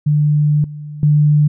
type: tone with level steps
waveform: sine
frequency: 148.9 Hz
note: D3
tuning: 24 cents sharp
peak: -10 / -26 / -8 dBFS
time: 0.06-1.48 s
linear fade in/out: 10 ms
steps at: 0.64 / 1.03 s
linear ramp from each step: 2 ms
effects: none